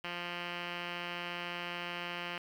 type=tone with low-pass filter; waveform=5% pulse; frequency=174.61 Hz; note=F3; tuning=in tune; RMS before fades=-40 dBFS; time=0.04-2.38 s; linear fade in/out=2 ms; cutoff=3100 Hz; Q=7.8; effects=10-bit